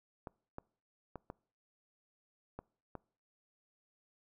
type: clicks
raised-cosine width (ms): 1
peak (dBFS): -29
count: 6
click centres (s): 0.272 / 0.584 / 1.157 / 1.301 / 2.59 / 2.953
effects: noise-tail reverb RT60 0.5 s tail -25 dB re dry